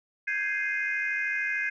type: chord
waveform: sine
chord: Ab major seventh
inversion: third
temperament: equal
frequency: 1568 / 1661.2 / 2093 / 2489 Hz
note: G6 / Ab6 / C7 / Eb7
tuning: 0 / 0 / 0 / 0 cents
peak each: -34 / -30 / -30 / -34 dBFS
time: 0.27-1.7 s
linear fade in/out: 10 ms
effects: tanh soft clip ceiling -18 dBFS